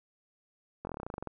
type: slowing click train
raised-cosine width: 1 ms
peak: -24 dBFS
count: 14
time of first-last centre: 0.85-1.273 s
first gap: 21 ms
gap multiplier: 1.07
effects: none